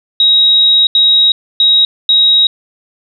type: tone bursts at uneven times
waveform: sine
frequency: 3806 Hz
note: A#7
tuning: 35 cents sharp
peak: -5 dBFS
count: 4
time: 0.2-0.87 / 0.95-1.32 / 1.6-1.85 / 2.09-2.47 s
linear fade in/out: 2 ms
effects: none